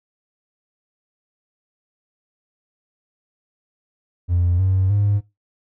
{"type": "tone with pitch steps", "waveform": "triangle", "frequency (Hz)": [87.8, 94.65, 102.03], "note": ["F2", "F#2", "G#2"], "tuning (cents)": [10, 40, -30], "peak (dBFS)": -12, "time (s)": [4.28, 5.21], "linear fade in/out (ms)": 50, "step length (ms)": 310, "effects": ["noise-tail reverb RT60 0.2 s tail -18 dB re dry", "tanh soft clip ceiling -10 dBFS"]}